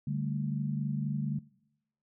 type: chord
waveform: sine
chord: D suspended fourth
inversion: none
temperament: equal with one note detuned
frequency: 144.89 / 196 / 220 Hz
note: D3 / G3 / A3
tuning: -23 / 0 / 0 cents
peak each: -31 / -37 / -37 dBFS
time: 0.07-1.39 s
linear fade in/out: 5 ms
effects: noise-tail reverb RT60 0.9 s tail -23 dB re dry